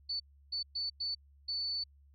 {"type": "tone bursts at uneven times", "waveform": "sine", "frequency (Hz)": 4486, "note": "C#8", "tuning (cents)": 20, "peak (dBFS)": -33, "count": 5, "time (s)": [[0.09, 0.2], [0.52, 0.63], [0.75, 0.9], [1, 1.15], [1.48, 1.84]], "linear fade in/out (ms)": 10, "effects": ["added 70 Hz sine -59 dBFS peak until 2.14 s"]}